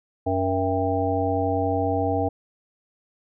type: harmonic tone with a mistuned harmonic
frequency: 94.4 Hz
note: F#2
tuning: 35 cents sharp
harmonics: 1 / 3 / 5 / 7 / 8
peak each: -27 / -27 / -27 / -27 / -27 dBFS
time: 0.26-2.29 s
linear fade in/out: 10 ms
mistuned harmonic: 8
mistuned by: +81 cents
effects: none